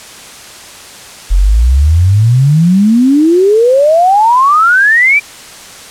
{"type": "exponential sweep", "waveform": "sine", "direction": "up", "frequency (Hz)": [42.21, 2384], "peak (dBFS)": -4, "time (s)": [1.3, 5.2], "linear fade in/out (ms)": 20, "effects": ["white hiss -31 dBFS RMS until 5.9 s", "low-pass 9000 Hz 12 dB/octave"]}